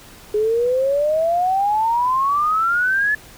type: exponential sweep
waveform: sine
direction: up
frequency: 415.3 to 1736 Hz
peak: -15 dBFS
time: 0.34-3.15 s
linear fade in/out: 5 ms
effects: pink hiss -43 dBFS RMS until 3.37 s